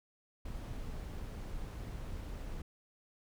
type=noise; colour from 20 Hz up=brown; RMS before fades=-42 dBFS; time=0.45-2.62 s; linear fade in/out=5 ms; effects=none